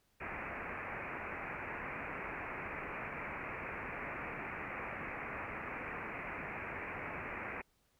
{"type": "low-pass noise", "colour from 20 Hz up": "white", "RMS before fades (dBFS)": -43, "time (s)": [0.2, 7.62], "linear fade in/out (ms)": 10, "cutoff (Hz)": 2500, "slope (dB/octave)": 96, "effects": ["pink hiss -75 dBFS RMS until 7.99 s"]}